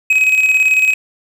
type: tone with tremolo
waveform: triangle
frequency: 2537 Hz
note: D#7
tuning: 33 cents sharp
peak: -6 dBFS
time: 0.1-0.94 s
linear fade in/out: 5 ms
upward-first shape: square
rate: 18 Hz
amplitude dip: 45%
effects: none